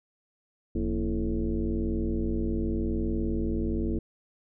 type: tone with frequency modulation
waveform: sine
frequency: 130.81 Hz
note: C3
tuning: in tune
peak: -25 dBFS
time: 0.75-3.99 s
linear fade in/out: 5 ms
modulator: 101 Hz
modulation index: 2.6
effects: none